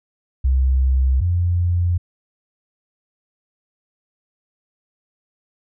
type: tone pair in turn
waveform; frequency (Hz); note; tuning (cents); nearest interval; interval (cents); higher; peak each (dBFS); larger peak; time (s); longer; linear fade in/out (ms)
sine; 65.41 / 87.68; C2 / F2; 0 / +7; perfect fourth; 507; second; -13 / -15; first; 0.44-1.21 / 1.21-1.98; neither; 10
effects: none